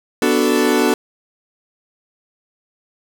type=chord; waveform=40% pulse; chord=B minor seventh; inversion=none; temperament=equal; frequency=246.9 / 293.7 / 370 / 440 Hz; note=B3 / D4 / F#4 / A4; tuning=0 / 0 / 0 / 0 cents; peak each=-18 dBFS; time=0.22-0.94 s; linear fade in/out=2 ms; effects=none